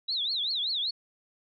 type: tone with vibrato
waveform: sine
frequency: 3814 Hz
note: A#7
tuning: 39 cents sharp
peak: -27 dBFS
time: 0.08-0.91 s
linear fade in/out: 10 ms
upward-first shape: triangle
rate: 5.2 Hz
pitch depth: 270 cents each way
effects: none